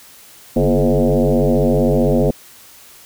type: tone with frequency modulation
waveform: sine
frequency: 140 Hz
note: C#3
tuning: 18 cents sharp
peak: -11 dBFS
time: 0.56-2.31 s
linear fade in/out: 5 ms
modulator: 95.4 Hz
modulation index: 5
effects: white hiss -43 dBFS RMS until 3.05 s